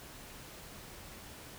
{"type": "silence", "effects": ["pink hiss -50 dBFS RMS until 1.58 s"]}